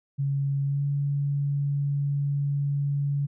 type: tone with pitch glide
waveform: sine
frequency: 139.3 to 141.98 Hz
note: C#3 to C#3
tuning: +9 to +42 cents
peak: -23 dBFS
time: 0.18-3.27 s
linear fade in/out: 20 ms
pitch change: +33 cents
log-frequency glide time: 0.64-0.83 s
effects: none